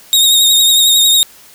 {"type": "tone with vibrato", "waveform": "sawtooth", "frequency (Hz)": 3729, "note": "A#7", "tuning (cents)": 0, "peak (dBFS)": -4, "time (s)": [0.13, 1.23], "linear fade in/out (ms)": 0, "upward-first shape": "triangle", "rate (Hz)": 11, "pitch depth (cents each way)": 45, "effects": ["white hiss -41 dBFS RMS until 1.54 s"]}